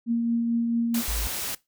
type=tone with tremolo; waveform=sine; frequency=233.1 Hz; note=A#3; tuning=in tune; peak=-20 dBFS; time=0.06-1.03 s; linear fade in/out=50 ms; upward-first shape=triangle; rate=4.5 Hz; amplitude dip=30%
type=noise; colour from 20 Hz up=white; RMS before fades=-31 dBFS; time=0.94-1.55 s; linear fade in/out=5 ms
type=tone; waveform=sine; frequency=54.1 Hz; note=A1; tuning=29 cents flat; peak=-26 dBFS; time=1.08-1.27 s; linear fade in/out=0 ms
effects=noise-tail reverb RT60 0.2 s tail -20 dB re dry